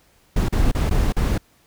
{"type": "noise with dropouts", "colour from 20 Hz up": "brown", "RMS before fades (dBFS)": -18, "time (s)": [0.36, 1.38], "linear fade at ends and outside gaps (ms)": 5, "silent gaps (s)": [[0.486, 0.524], [0.716, 0.748], [0.896, 0.909], [1.124, 1.165]], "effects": ["pink hiss -58 dBFS RMS until 1.66 s"]}